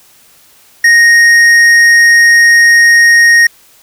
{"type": "tone with tanh clipping", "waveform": "sine", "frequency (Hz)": 1864.7, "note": "A#6", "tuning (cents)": 0, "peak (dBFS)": -4, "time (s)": [0.84, 3.47], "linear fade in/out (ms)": 5, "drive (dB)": 10, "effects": ["white hiss -44 dBFS RMS until 3.82 s"]}